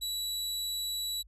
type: tone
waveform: sawtooth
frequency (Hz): 3927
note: B7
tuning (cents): -11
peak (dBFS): -29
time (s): 0.01-1.23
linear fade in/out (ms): 20
effects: added 50 Hz sine -54 dBFS peak until 1.27 s + resampled to 32000 Hz